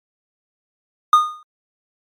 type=tone with exponential decay; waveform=triangle; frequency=1227 Hz; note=D#6; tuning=25 cents flat; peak=-3 dBFS; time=1.13-1.43 s; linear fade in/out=2 ms; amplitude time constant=64 ms; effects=MP3 64 kbps